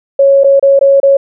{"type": "tone with dropouts", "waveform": "sine", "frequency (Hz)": 552, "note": "C#5", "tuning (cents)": -7, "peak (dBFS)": -3, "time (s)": [0.19, 1.17], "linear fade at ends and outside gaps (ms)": 5, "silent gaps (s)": [[0.436, 0.443], [0.596, 0.626], [0.792, 0.811], [1.001, 1.03]], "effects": []}